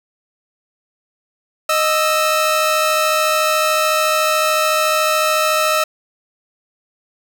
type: tone pair together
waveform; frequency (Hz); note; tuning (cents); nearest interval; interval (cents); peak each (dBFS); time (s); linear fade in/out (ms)
sawtooth; 620.6 / 1315; D#5 / E6; -5 / -5; octave + minor second; 1300; -13; 1.69-5.84; 5
effects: none